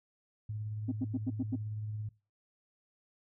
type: tone with tremolo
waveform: sine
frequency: 106.8 Hz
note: G#2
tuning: 49 cents sharp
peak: -34 dBFS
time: 0.49-2.09 s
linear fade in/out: 5 ms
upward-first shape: triangle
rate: 18 Hz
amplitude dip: 30%
type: tone bursts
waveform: sine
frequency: 260 Hz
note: C4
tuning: 11 cents flat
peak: -28 dBFS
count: 6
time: 0.88-1.56 s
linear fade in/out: 10 ms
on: 40 ms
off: 88 ms
effects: noise-tail reverb RT60 0.3 s tail -21 dB re dry + tanh soft clip ceiling -25 dBFS